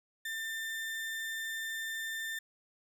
35% pulse tone, 1792 Hz, A6, 31 cents sharp, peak -34 dBFS, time 0.25-2.39 s, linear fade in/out 5 ms, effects none

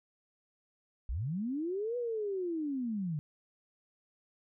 sine linear two-way sweep, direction up then down, 46.25 to 494 to 142.5 Hz, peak -32 dBFS, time 1.09-3.19 s, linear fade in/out 0 ms, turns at 1.97 s, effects none

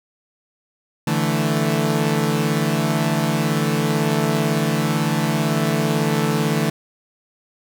sawtooth chord, D suspended second, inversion none, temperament equal, 146.83 / 164.81 / 220 Hz, D3 / E3 / A3, 0 / 0 / 0 cents, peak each -18 dBFS, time 1.07-6.7 s, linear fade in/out 5 ms, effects none

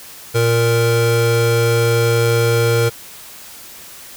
square tone pair together, 116.54 / 465.9 Hz, A#2 / A#4, 0 / -1 cents, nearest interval 2 octaves, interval 2399 cents, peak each -16 dBFS, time 0.34-2.9 s, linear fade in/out 20 ms, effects white hiss -37 dBFS RMS until 4.16 s

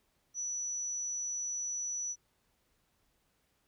sine tone, 5920 Hz, F#8, in tune, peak -34 dBFS, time 0.34-2.16 s, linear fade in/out 50 ms, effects pink hiss -75 dBFS RMS until 3.67 s

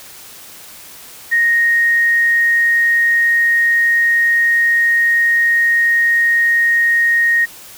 sine tone, 1865 Hz, A#6, in tune, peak -10 dBFS, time 1.31-7.46 s, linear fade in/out 20 ms, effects white hiss -37 dBFS RMS until 7.77 s

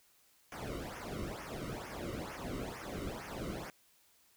brown noise with flanger, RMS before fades -42 dBFS, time 0.52-3.7 s, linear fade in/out 0 ms, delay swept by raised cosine 0.24 to 1.22 ms, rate 2.2 Hz, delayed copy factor -1, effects white hiss -68 dBFS RMS until 4.36 s

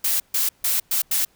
blue noise bursts at uneven times, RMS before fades -21 dBFS, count 5, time 0.04-0.2 / 0.34-0.49 / 0.64-0.8 / 0.91-1.02 / 1.11-1.25 s, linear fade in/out 5 ms, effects pink hiss -60 dBFS RMS until 1.35 s

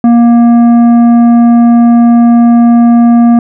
triangle tone with tanh clipping, 235.8 Hz, A#3, 20 cents sharp, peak -3 dBFS, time 0.04-3.39 s, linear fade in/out 2 ms, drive 13 dB, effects none

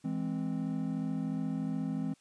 triangle chord, E augmented, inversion none, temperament equal, 164.81 / 207.7 / 261.6 Hz, E3 / G#3 / B#3, 0 / 0 / 0 cents, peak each -34 / -35 / -33 dBFS, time 0.04-2.14 s, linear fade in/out 10 ms, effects white hiss -67 dBFS RMS until 2.2 s + resampled to 22050 Hz

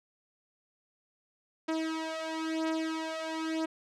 sawtooth beating tone pair, 319.8 / 320.8 Hz, D#4 / E4, +48 / -47 cents, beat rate 1 Hz, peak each -31 / -30 dBFS, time 1.68-3.66 s, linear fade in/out 10 ms, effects low-pass 6000 Hz 12 dB/octave

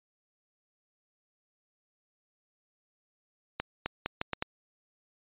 accelerating click train, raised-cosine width 0.3 ms, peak -14 dBFS, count 6, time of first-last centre 3.6-4.424 s, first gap 260 ms, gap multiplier 0.77, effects resampled to 8000 Hz

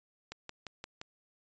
click train, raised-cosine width 0.2 ms, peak -24 dBFS, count 5, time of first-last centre 0.32-1.014 s, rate 5.76 Hz, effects resampled to 16000 Hz

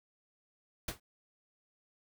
pink noise with exponential decay, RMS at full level -32 dBFS, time 0.88-1 s, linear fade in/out 5 ms, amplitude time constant 25 ms, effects none

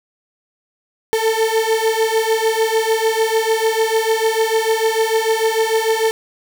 35% pulse beating tone pair, 441.9 / 448.6 Hz, A4 / A4, +7 / +34 cents, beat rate 6.7 Hz, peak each -16 dBFS, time 1.13-6.11 s, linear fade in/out 0 ms, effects none

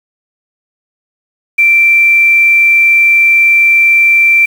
sine tone with quantisation, 2349 Hz, D7, in tune, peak -4 dBFS, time 1.58-4.46 s, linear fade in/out 10 ms, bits 5, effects none

